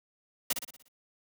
white noise with echo, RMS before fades -28 dBFS, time 0.5-0.53 s, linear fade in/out 5 ms, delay 59 ms, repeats 6, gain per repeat -6 dB, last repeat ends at 0.884 s, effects high-pass 100 Hz 12 dB/octave

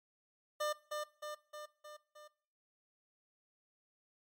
25% pulse tone with echo, 600 Hz, D5, 37 cents sharp, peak -30 dBFS, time 0.6-0.73 s, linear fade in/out 10 ms, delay 310 ms, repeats 5, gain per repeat -4 dB, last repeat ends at 2.28 s, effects noise-tail reverb RT60 0.5 s tail -19 dB re dry + MP3 64 kbps

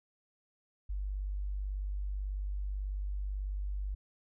sine tone, 49.11 Hz, G1, 4 cents sharp, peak -33 dBFS, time 0.89-3.95 s, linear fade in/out 10 ms, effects none

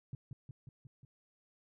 sine tone with echo, 130 Hz, C3, 11 cents flat, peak -38 dBFS, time 0.13-0.15 s, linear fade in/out 2 ms, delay 180 ms, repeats 5, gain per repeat -3 dB, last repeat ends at 1.05 s, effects none

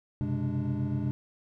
triangle tone cluster, 93.5 / 127.1 / 135.2 / 205.5 / 293.6 Hz, F#2 / C3 / C#3 / G#3 / D4, +19 / -50 / -43 / -18 / 0 cents, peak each -35 / -29 / -34 / -32 / -34 dBFS, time 0.21-1.11 s, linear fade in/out 0 ms, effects none

